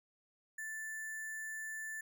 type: tone with sample-and-hold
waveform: sine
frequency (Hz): 1760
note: A6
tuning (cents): 0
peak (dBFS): -40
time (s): 0.58-2.01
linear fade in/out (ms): 5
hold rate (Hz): 8820
effects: none